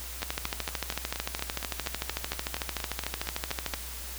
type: two click trains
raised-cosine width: 0.2 ms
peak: -16 / -12 dBFS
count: 16 / 48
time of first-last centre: 0.22-3.741 / 0.23-3.737 s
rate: 4.26 / 13.4 Hz
effects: added 60 Hz sine -41 dBFS peak until 4.18 s + white hiss -41 dBFS RMS until 4.18 s